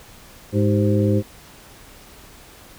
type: harmonic tone with a mistuned harmonic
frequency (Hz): 103.83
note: G#2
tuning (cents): 0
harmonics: 1 / 2 / 3 / 4 / 5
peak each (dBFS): -18 / -21 / -23 / -24 / -25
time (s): 0.52-1.23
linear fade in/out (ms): 50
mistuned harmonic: 4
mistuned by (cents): -110
effects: pink hiss -45 dBFS RMS until 2.78 s